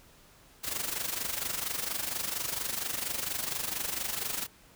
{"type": "noise with amplitude modulation", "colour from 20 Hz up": "white", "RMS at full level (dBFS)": -31, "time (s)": [0.63, 4.47], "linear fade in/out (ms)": 20, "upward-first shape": "sine", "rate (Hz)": 24.3, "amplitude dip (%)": 70, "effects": ["pink hiss -58 dBFS RMS until 4.75 s"]}